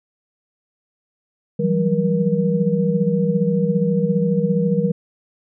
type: tone cluster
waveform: sine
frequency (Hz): 164.4 / 181.9 / 196.6 / 475.8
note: E3 / F#3 / G3 / A#4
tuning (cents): -4 / -29 / +5 / +35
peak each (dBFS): -21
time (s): 1.59-4.92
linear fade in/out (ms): 10
effects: none